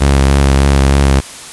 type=tone with vibrato; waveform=sawtooth; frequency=68.7 Hz; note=C#2; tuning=15 cents flat; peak=-3 dBFS; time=0-1.21 s; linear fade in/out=20 ms; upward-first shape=sine; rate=3.3 Hz; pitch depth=27 cents each way; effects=white hiss -30 dBFS RMS until 1.52 s + resampled to 24000 Hz